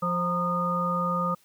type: harmonic tone with a mistuned harmonic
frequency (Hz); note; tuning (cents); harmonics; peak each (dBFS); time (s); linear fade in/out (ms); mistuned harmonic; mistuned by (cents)
175.5; F3; +9; 1 / 3 / 5 / 7; -29 / -32 / -37 / -26; 0.02-1.35; 10; 5; +87
effects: white hiss -62 dBFS RMS until 1.44 s